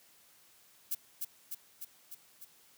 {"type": "noise with echo", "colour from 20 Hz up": "violet", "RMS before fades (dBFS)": -33, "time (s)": [0.91, 0.95], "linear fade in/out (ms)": 10, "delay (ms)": 300, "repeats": 5, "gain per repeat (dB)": -3, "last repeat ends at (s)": 2.45, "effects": ["white hiss -63 dBFS RMS until 2.77 s", "high-pass 80 Hz 12 dB/octave"]}